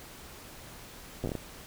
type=slowing click train; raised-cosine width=2 ms; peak=-20 dBFS; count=7; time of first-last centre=1.24-1.353 s; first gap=8 ms; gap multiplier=1.34; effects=pink hiss -48 dBFS RMS until 1.66 s